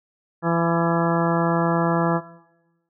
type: harmonic tone with a mistuned harmonic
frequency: 168.2 Hz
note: E3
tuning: 35 cents sharp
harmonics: 1 / 2 / 3 / 4 / 5 / 6 / 7 / 8 / 10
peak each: -22 / -25 / -27 / -28 / -29 / -30 / -30 / -31 / -32 dBFS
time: 0.42-2.21 s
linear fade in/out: 50 ms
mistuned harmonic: 6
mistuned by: -18 cents
effects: noise-tail reverb RT60 1.0 s tail -18 dB re dry